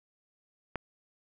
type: click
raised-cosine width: 0.5 ms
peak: -18 dBFS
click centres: 0.757 s
effects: none